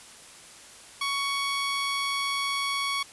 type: tone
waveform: 15% pulse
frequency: 1116 Hz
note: C#6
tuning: 11 cents sharp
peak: -20 dBFS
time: 1.01-3.03 s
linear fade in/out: 5 ms
effects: white hiss -48 dBFS RMS until 3.12 s + resampled to 24000 Hz